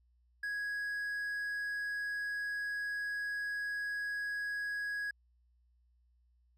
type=tone; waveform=triangle; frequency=1661.2 Hz; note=G#6; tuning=in tune; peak=-33 dBFS; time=0.43-5.11 s; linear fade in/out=5 ms; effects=added 60 Hz sine -67 dBFS peak until 6.57 s